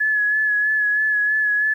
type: tone with vibrato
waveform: sine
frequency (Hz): 1704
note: G#6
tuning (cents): +44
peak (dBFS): -16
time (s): 0-1.74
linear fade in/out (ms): 10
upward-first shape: sine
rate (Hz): 3.1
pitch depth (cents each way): 28
effects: 9-bit